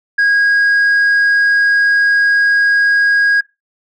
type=tone; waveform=sine; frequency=1641 Hz; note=G#6; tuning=21 cents flat; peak=-6 dBFS; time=0.18-3.41 s; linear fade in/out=10 ms; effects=noise-tail reverb RT60 0.2 s tail -19 dB re dry + tanh soft clip ceiling -8 dBFS